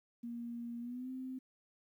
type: tone with pitch glide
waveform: sine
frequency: 236.1 to 259 Hz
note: A#3 to C4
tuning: +22 to -17 cents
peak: -40 dBFS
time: 0.23-1.39 s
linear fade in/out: 10 ms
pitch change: +161 cents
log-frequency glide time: 0.8-1.1 s
effects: 12-bit